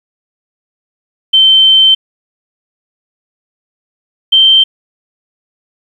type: tone pair in turn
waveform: sine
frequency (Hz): 3100 / 3127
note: G7 / G7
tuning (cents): -20 / -5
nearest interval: unison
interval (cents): 15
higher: second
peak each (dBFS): -3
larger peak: neither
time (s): 1.33-1.95 / 4.32-4.64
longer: first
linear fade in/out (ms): 10
effects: 7-bit